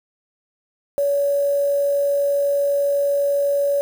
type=tone with quantisation; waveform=sine; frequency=566 Hz; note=C#5; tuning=36 cents sharp; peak=-16 dBFS; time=0.98-3.81 s; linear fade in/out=0 ms; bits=6; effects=none